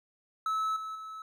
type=tone with level steps; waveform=triangle; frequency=1300 Hz; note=E6; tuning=24 cents flat; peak=-26 / -34 / -38 dBFS; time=0.46-1.22 s; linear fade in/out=2 ms; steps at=0.76 / 0.95 s; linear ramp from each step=5 ms; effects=none